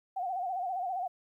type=tone with vibrato; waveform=sine; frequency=738 Hz; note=F#5; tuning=5 cents flat; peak=-31 dBFS; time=0.16-1.08 s; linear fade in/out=10 ms; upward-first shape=sine; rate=15 Hz; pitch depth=91 cents each way; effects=12-bit